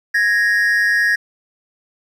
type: tone pair together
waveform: triangle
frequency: 1661.2 / 1864.6 Hz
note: G#6 / A#6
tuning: 0 / 0 cents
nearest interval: major second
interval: 200 cents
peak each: -14 dBFS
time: 0.14-1.16 s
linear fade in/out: 10 ms
effects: 8-bit